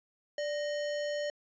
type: tone with sample-and-hold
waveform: sine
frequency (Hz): 587.3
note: D5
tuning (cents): 0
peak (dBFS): -31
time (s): 0.38-1.3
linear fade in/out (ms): 2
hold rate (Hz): 2450
effects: resampled to 16000 Hz